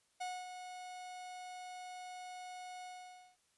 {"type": "tone with ADSR envelope", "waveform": "45% pulse", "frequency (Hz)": 730, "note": "F#5", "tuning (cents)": -24, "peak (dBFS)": -38, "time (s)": [0.2, 3.37], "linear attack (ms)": 14, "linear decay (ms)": 240, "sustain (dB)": -8, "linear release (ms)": 530, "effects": ["white hiss -75 dBFS RMS until 3.57 s", "resampled to 24000 Hz"]}